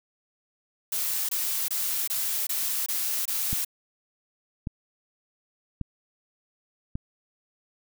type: noise bursts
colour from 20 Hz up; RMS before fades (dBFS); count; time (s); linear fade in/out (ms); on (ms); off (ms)
blue; -28; 7; 0.92-3.648; 5; 370; 23
type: click train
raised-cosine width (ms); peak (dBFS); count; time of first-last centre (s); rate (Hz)
5; -18; 4; 3.53-6.955; 0.876
effects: none